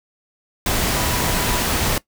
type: tone in noise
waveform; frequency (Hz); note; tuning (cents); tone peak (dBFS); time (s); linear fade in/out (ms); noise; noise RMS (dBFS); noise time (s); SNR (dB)
sine; 979; B5; -15; -31; 0.95-1.63; 2; pink; -20; 0.66-1.98; -14
effects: noise-tail reverb RT60 0.1 s tail -19 dB re dry